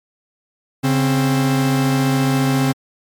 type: tone pair together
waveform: 45% pulse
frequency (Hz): 138.59 / 262.6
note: C#3 / C4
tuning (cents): 0 / +6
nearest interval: major seventh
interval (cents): 1106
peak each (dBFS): -17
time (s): 0.83-2.73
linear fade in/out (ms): 20
effects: MP3 96 kbps